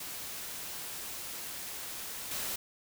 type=noise with level steps; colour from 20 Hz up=white; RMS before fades=-41 / -36 dBFS; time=0-2.56 s; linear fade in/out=5 ms; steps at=2.31 s; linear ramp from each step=2 ms; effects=none